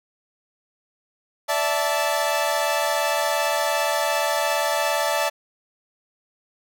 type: chord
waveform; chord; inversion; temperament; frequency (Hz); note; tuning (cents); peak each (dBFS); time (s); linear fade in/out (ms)
sawtooth; D suspended second; none; equal with one note detuned; 581.9 / 659.3 / 880; D5 / E5 / A5; -16 / 0 / 0; -21; 1.48-5.3; 20
effects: none